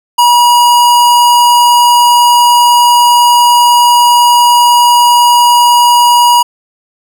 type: tone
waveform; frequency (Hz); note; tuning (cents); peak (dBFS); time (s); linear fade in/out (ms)
square; 963; B5; -44; -4; 0.18-6.43; 10
effects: none